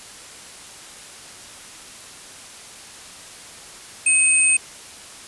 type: tone pair together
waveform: sine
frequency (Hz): 2553 / 8632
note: D#7 / C#9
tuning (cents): +44 / -47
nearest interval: octave + major sixth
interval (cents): 2109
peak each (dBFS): -18 / -15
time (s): 4.06-4.57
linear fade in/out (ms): 5
effects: white hiss -40 dBFS RMS until 5.27 s + resampled to 24000 Hz